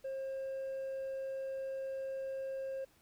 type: tone with hard clipping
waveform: sine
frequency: 535 Hz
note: C5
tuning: 38 cents sharp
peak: -38 dBFS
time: 0.04-2.85 s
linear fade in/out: 10 ms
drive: 2 dB
effects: pink hiss -68 dBFS RMS until 3.01 s